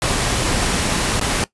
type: noise with dropouts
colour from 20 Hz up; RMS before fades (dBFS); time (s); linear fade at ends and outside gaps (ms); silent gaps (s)
pink; -19; 0.02-1.44; 1; 1.196-1.212
effects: noise-tail reverb RT60 0.1 s tail -18 dB re dry + resampled to 24000 Hz